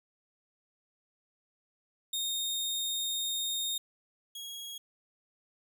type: tone pair in turn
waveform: sawtooth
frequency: 3688 / 3306 Hz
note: A#7 / G#7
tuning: -19 / -9 cents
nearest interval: major second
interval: 190 cents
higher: first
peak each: -28 / -37 dBFS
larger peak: first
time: 2.13-3.78 / 4.35-4.78 s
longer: first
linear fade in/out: 5 ms
effects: none